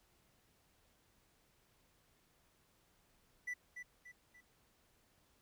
triangle tone with echo, 1975.5 Hz, B6, in tune, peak -37 dBFS, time 3.47-3.54 s, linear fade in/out 10 ms, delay 290 ms, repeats 3, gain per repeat -7 dB, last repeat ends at 4.41 s, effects pink hiss -73 dBFS RMS until 5.41 s

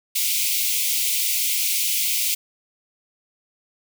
white high-pass noise, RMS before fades -22 dBFS, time 0.15-2.35 s, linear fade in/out 10 ms, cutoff 2100 Hz, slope 96 dB/octave, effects none

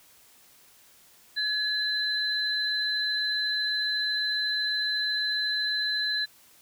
sine tone pair together, 1700 / 4043 Hz, G#6 / B7, +40 / +40 cents, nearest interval octave + minor third, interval 1500 cents, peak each -29 / -27 dBFS, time 1.36-6.26 s, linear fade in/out 20 ms, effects white hiss -57 dBFS RMS until 6.61 s

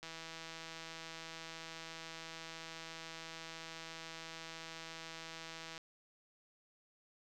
click train, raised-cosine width 0.2 ms, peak -30 dBFS, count 938, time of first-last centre 0.03-5.778 s, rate 163 Hz, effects none

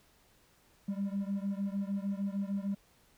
triangle beating tone pair, 196 / 202.6 Hz, G3 / G#3, 0 / -43 cents, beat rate 6.6 Hz, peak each -31 / -33 dBFS, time 0.88-2.75 s, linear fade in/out 10 ms, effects tanh soft clip ceiling -27 dBFS + pink hiss -66 dBFS RMS until 3.17 s

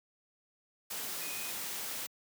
sine tone in noise, 2494 Hz, D#7, 3 cents sharp, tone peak -45 dBFS, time 1.21-1.51 s, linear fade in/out 10 ms, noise white, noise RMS -39 dBFS, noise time 0.9-2.07 s, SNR -9 dB, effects high-pass 150 Hz 12 dB/octave

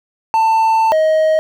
triangle tone pair in turn, 891 / 628.9 Hz, A5 / D#5, +22 / +18 cents, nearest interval tritone, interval 604 cents, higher first, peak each -8 dBFS, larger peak neither, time 0.34-0.92 / 0.92-1.39 s, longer first, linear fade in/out 0 ms, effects none

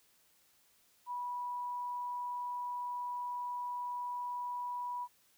sine tone, 979 Hz, B5, 15 cents flat, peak -36 dBFS, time 1.06-5.08 s, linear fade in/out 50 ms, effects white hiss -69 dBFS RMS until 5.37 s

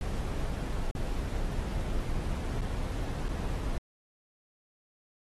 brown noise with dropouts, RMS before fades -32 dBFS, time 0.01-3.78 s, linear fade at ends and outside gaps 1 ms, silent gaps 0.911-0.951 / 2.61-2.616 / 3.285-3.289 s, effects AAC 32 kbps

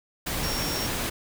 sine tone in noise, 5540 Hz, F8, 15 cents flat, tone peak -32 dBFS, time 0.43-0.87 s, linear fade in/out 10 ms, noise pink, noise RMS -29 dBFS, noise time 0.26-1.1 s, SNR -6 dB, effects none

